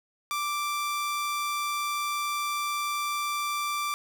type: tone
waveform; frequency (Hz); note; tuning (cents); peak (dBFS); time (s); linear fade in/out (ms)
sawtooth; 1174.7; D6; 0; -24; 0.31-3.94; 0
effects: none